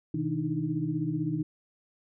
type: tone cluster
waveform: sine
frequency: 127.4 / 159 / 299.5 / 315.3 Hz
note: C3 / D#3 / D4 / D#4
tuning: -46 / +38 / +34 / +23 cents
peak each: -36 / -31 / -33 / -33 dBFS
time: 0.14-1.43 s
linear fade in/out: 5 ms
effects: none